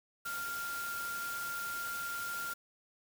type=tone in noise; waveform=sine; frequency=1393 Hz; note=F6; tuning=5 cents flat; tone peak=-37 dBFS; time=0.25-2.54 s; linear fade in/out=10 ms; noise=white; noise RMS=-44 dBFS; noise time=0.25-2.54 s; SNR=+4 dB; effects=none